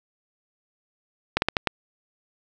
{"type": "slowing click train", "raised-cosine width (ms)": 0.3, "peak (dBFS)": -4, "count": 5, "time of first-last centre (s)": [1.37, 1.672], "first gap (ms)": 51, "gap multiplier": 1.27, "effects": []}